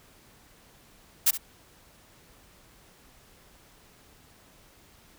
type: noise with echo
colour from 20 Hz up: blue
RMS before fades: -20 dBFS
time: 1.26-1.31 s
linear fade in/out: 10 ms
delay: 68 ms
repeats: 1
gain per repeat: -13 dB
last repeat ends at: 1.378 s
effects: pink hiss -57 dBFS RMS until 5.18 s